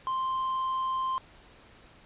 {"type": "tone with tanh clipping", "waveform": "sine", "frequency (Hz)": 1046.5, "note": "C6", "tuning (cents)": 0, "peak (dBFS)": -28, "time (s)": [0.07, 1.18], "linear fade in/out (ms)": 0, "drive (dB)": 3, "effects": ["pink hiss -55 dBFS RMS until 2.05 s", "resampled to 8000 Hz"]}